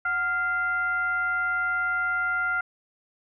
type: tone with frequency modulation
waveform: sine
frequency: 1400 Hz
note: F6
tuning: 4 cents sharp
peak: -23 dBFS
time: 0.05-2.61 s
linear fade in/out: 5 ms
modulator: 661 Hz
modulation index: 0.51
effects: none